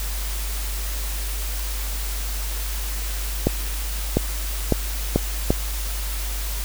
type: accelerating click train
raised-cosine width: 2 ms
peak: -3 dBFS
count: 5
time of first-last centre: 3.47-5.505 s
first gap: 700 ms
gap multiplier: 0.79
effects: added 50 Hz sine -25 dBFS peak until 6.64 s + white hiss -32 dBFS RMS until 6.64 s